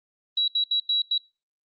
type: tone bursts at uneven times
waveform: sine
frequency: 3900 Hz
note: B7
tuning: 23 cents flat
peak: -20 dBFS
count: 5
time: 0.37-0.48 / 0.55-0.64 / 0.71-0.8 / 0.89-1.02 / 1.11-1.18 s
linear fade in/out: 5 ms
effects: noise-tail reverb RT60 0.3 s tail -24 dB re dry + Opus 24 kbps